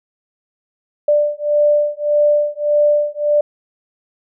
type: beating tone pair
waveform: sine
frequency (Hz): 590 / 591.7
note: D5 / D5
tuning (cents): +8 / +13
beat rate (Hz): 1.7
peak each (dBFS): -15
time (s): 1.08-3.41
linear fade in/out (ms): 5
effects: none